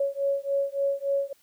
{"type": "beating tone pair", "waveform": "sine", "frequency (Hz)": [554.4, 557.9], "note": ["C#5", "C#5"], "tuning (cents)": [0, 11], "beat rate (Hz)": 3.5, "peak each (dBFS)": -27, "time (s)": [0, 1.33], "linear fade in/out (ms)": 5, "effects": ["white hiss -63 dBFS RMS until 1.42 s"]}